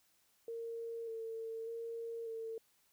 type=tone with vibrato; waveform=sine; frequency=455.7 Hz; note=A#4; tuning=39 cents flat; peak=-40 dBFS; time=0.48-2.58 s; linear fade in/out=2 ms; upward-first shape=square; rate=0.84 Hz; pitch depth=19 cents each way; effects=white hiss -73 dBFS RMS until 2.92 s